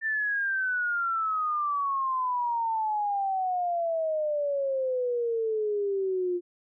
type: exponential sweep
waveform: sine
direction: down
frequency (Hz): 1793 to 349.2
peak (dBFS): -25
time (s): 0.01-6.41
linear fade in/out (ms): 50
effects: none